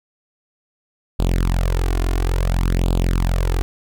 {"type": "tone with flanger", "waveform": "sawtooth", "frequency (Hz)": 43.99, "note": "F1", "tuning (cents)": 13, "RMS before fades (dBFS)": -18, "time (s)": [1.19, 3.62], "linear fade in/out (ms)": 0, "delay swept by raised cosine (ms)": [0.25, 2.85], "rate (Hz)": 0.58, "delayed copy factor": 0.8, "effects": []}